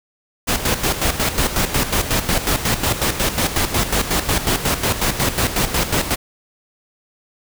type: noise with tremolo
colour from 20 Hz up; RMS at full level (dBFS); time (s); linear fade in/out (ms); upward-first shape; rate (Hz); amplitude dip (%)
pink; -17; 0.47-6.16; 20; square; 5.5; 65
effects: none